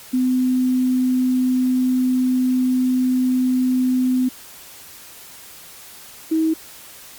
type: tone pair in turn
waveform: sine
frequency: 254.4 / 319.4 Hz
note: C4 / D#4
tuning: -48 / +45 cents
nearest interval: major third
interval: 393 cents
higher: second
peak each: -15 dBFS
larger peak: neither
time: 0.13-4.29 / 6.31-6.54 s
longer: first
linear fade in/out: 10 ms
effects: white hiss -41 dBFS RMS until 7.18 s + Opus 48 kbps